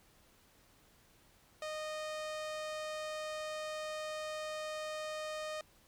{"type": "tone with low-pass filter", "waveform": "sawtooth", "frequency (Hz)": 617, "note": "D#5", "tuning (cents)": -15, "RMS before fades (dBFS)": -41, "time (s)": [1.62, 5.61], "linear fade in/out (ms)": 2, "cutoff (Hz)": 8000, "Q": 0.77, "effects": ["pink hiss -66 dBFS RMS until 5.87 s"]}